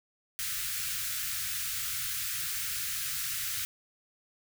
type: band-stop noise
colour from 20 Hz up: white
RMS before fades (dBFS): -34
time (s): 0.39-3.65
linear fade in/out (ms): 0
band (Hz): 150 to 1300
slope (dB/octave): 48
effects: none